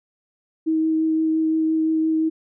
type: tone with vibrato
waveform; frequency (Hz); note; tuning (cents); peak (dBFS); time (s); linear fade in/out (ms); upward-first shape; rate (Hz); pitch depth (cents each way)
sine; 318.1; D#4; +38; -17; 0.66-2.3; 20; triangle; 5.8; 11
effects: none